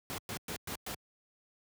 pink noise bursts, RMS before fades -39 dBFS, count 5, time 0.1-0.945 s, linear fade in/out 0 ms, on 81 ms, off 110 ms, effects high-pass 80 Hz 12 dB/octave

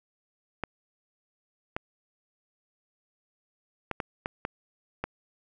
clicks, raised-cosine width 0.5 ms, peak -15 dBFS, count 7, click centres 0.637 / 1.765 / 3.913 / 4.002 / 4.259 / 4.451 / 5.04 s, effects none

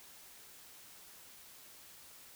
silence, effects white hiss -56 dBFS RMS until 2.35 s

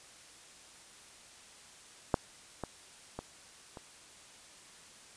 clicks, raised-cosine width 1 ms, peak -11 / -22 / -24 / -30 dBFS, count 4, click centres 2.142 / 2.637 / 3.19 / 3.772 s, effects white hiss -55 dBFS RMS until 5.16 s + resampled to 22050 Hz

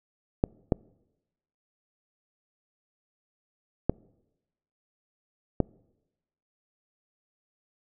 clicks, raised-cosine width 2 ms, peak -8 dBFS, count 4, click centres 0.439 / 0.722 / 3.896 / 5.603 s, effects noise-tail reverb RT60 1.0 s tail -26 dB re dry

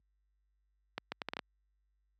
accelerating click train, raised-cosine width 0.3 ms, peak -20 dBFS, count 7, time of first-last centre 0.98-1.392 s, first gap 140 ms, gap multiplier 0.7, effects added 50 Hz sine -55 dBFS peak until 2.19 s + high-pass 150 Hz 12 dB/octave

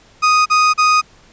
35% pulse tone bursts, 1244.5 Hz, D#6, in tune, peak -8 dBFS, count 3, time 0.22-1.016 s, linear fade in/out 20 ms, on 240 ms, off 38 ms, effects pink hiss -48 dBFS RMS until 1.32 s + resampled to 16000 Hz

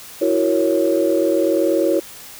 sine chord, F# dominant seventh, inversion third, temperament equal, 329.6 / 370 / 466.2 / 554.4 Hz, E4 / F#4 / A#4 / C#5, 0 / 0 / 0 / 0 cents, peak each -18 / -20 / -22 / -18 dBFS, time 0.21-2 s, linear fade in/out 10 ms, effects tanh soft clip ceiling -5 dBFS + white hiss -38 dBFS RMS until 2.39 s

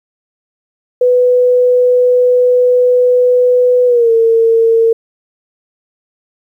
sine tone with pitch glide, 496.4 to 455.2 Hz, B4 to A#4, +9 to -41 cents, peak -6 dBFS, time 1.01-4.93 s, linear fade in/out 5 ms, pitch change -150 cents, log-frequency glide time 3.86-4.11 s, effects 8-bit

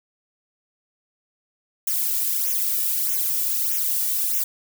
violet noise with flanger, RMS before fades -23 dBFS, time 1.87-4.44 s, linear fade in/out 5 ms, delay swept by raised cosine 0.22 to 1.92 ms, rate 1.6 Hz, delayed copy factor -0.95, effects none

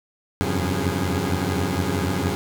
15% pulse tone cluster, 85.5 / 89.8 / 96.3 / 138 / 411.3 Hz, F2 / F2 / G2 / C#3 / G#4, -36 / +49 / -30 / -7 / -17 cents, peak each -21 / -22 / -19 / -23 / -27 dBFS, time 0.41-2.35 s, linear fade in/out 0 ms, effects none

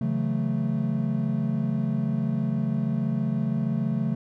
triangle chord, F# minor seventh, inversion second, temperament equal, 138.59 / 164.81 / 185 / 220 Hz, C#3 / E3 / F#3 / A3, 0 / 0 / 0 / 0 cents, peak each -26 / -29 / -29 / -25 dBFS, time 0.01-4.15 s, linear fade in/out 5 ms, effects none

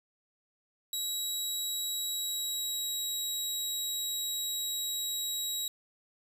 20% pulse tone with pitch glide, 3872 to 3847 Hz, B7 to B7, -35 to -46 cents, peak -26 dBFS, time 0.93-5.68 s, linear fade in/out 2 ms, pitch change -11 cents, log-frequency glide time 2.11-2.99 s, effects 9-bit

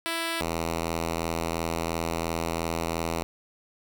5% pulse tone pair in turn, 331.5 / 82.88 Hz, E4 / E2, +10 / +10 cents, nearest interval 2 octaves, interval 2400 cents, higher first, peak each -16 dBFS, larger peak neither, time 0.06-0.41 / 0.41-3.23 s, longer second, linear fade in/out 0 ms, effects none

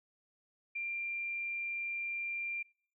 sine tone, 2379 Hz, D7, 22 cents sharp, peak -35 dBFS, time 0.75-2.63 s, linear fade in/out 10 ms, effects noise-tail reverb RT60 0.5 s tail -24 dB re dry

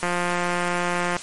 click train, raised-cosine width 0.5 ms, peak -9 dBFS, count 201, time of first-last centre 0.03-1.166 s, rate 176 Hz, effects white hiss -36 dBFS RMS until 1.22 s + MP3 48 kbps

